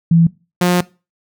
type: tone pair in turn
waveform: sine / sawtooth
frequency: 166.8 / 178.07 Hz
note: E3 / F3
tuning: +21 / +34 cents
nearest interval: minor second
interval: 113 cents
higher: second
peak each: -7 dBFS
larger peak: neither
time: 0.11-0.27 / 0.61-0.81 s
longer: second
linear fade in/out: 5 ms
effects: noise-tail reverb RT60 0.3 s tail -21 dB re dry